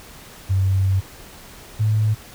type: tone pair in turn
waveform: sine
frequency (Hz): 95.7 / 107.61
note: G2 / A2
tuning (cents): -41 / -38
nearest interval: major second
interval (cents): 203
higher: second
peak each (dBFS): -15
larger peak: neither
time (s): 0.49-1.01 / 1.79-2.15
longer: first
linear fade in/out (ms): 20
effects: pink hiss -42 dBFS RMS until 2.34 s